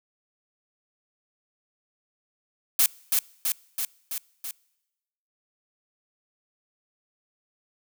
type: noise with echo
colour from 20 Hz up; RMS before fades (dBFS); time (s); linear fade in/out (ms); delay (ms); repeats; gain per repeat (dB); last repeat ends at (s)
blue; -19; 2.79-2.86; 2; 330; 5; -3; 4.51
effects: noise-tail reverb RT60 1.0 s tail -25 dB re dry